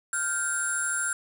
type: tone cluster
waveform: sine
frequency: 1400 / 1553 / 7480 / 9770 Hz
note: F6 / G6 / A#8 / D#9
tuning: +4 / -17 / +5 / -33 cents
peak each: -30 dBFS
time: 0.13-1.13 s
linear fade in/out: 2 ms
effects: tanh soft clip ceiling -20 dBFS + 8-bit